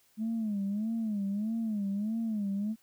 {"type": "tone with vibrato", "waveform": "sine", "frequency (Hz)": 212.1, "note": "G#3", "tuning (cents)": 37, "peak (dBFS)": -28, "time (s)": [0.17, 2.76], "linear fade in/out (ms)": 50, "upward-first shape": "sine", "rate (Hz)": 1.6, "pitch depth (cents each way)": 130, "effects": ["tanh soft clip ceiling -26 dBFS", "white hiss -67 dBFS RMS until 2.82 s"]}